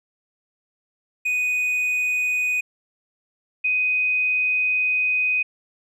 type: tone pair in turn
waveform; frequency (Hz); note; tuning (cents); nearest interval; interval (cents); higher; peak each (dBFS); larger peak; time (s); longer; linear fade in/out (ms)
triangle / sine; 2488 / 2501; D#7 / D#7; -1 / +8; unison; 9; second; -18; neither; 1.25-2.61 / 3.64-5.43; second; 10
effects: none